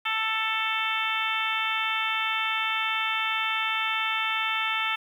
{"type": "harmonic tone", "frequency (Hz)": 441.9, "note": "A4", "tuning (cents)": 7, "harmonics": [2, 3, 4, 5, 6, 7, 8], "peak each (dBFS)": [-34, -30, -34, -31, -31, -34, -35], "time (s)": [0.05, 4.96], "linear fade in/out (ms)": 10, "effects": ["9-bit"]}